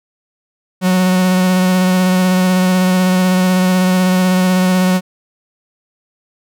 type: tone with vibrato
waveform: 45% pulse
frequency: 184.1 Hz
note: F#3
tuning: 8 cents flat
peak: -10 dBFS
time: 0.81-5.01 s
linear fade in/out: 50 ms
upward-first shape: square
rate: 16 Hz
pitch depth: 13 cents each way
effects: none